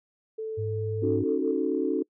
sine tone with pitch glide, 440 to 445.4 Hz, A4 to A4, 0 to +21 cents, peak -30 dBFS, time 0.38-1.52 s, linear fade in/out 10 ms, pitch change +21 cents, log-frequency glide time 0.91-1.2 s
sine tone, 103.83 Hz, G#2, in tune, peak -29 dBFS, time 0.57-1.24 s, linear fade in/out 20 ms
sine chord, D# half-diminished seventh, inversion third, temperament equal with one note detuned, 274 / 311.1 / 370 / 440 Hz, C#4 / D#4 / F#4 / A4, -20 / 0 / 0 / 0 cents, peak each -29 dBFS, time 1.02-2.03 s, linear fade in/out 10 ms
effects noise-tail reverb RT60 0.1 s tail -25 dB re dry + tanh soft clip ceiling -11 dBFS

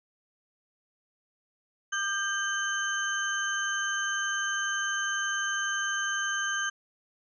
sine tone cluster, 1205 / 1583 / 3060 / 6310 Hz, D6 / G6 / G7 / G8, +44 / +17 / -42 / +10 cents, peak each -36 / -29 / -37 / -36 dBFS, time 1.92-6.7 s, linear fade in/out 10 ms, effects none

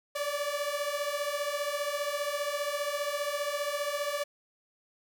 sawtooth beating tone pair, 571 / 586 Hz, D5 / D5, -49 / -4 cents, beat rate 15 Hz, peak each -30 / -29 dBFS, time 0.15-4.24 s, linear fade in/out 10 ms, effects none

